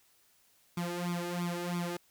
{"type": "tone with flanger", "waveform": "sawtooth", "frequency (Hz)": 174.61, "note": "F3", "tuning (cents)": 0, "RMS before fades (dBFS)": -35, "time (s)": [0.77, 1.97], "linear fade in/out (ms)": 5, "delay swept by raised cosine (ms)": [0.85, 2.45], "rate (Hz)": 3, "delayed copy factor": 0.9, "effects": ["white hiss -67 dBFS RMS until 2.1 s"]}